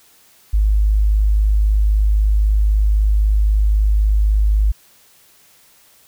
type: tone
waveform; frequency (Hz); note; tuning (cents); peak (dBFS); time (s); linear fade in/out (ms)
sine; 51.91; G#1; 0; -11; 0.53-4.72; 10
effects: white hiss -51 dBFS RMS until 6.07 s